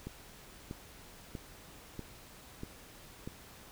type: click train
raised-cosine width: 3 ms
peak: -27 dBFS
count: 6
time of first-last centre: 0.07-3.275 s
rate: 1.56 Hz
effects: pink hiss -54 dBFS RMS until 3.71 s